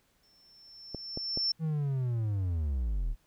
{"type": "tone with exponential growth", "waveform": "sine", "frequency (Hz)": 5380, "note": "E8", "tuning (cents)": 34, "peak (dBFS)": -25, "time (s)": [0.23, 1.52], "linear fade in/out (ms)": 5, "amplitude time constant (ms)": 280}
{"type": "clicks", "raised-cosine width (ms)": 2, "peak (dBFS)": -23, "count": 3, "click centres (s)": [0.947, 1.174, 1.374]}
{"type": "linear sweep", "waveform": "triangle", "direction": "down", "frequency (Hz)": [163.4, 33.17], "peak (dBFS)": -26, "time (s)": [1.59, 3.16], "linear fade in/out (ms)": 50}
{"effects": ["pink hiss -70 dBFS RMS until 3.26 s"]}